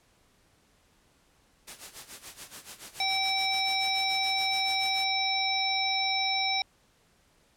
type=noise with tremolo; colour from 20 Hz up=white; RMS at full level=-41 dBFS; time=1.67-5.05 s; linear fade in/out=10 ms; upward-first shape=sine; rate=7 Hz; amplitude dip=80%
type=harmonic tone; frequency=771 Hz; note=G5; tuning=29 cents flat; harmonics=1 / 3 / 5 / 7; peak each=-31 / -31 / -31 / -31 dBFS; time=3-6.62 s; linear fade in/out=2 ms
effects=pink hiss -65 dBFS RMS until 7.56 s + low-pass 11000 Hz 12 dB/octave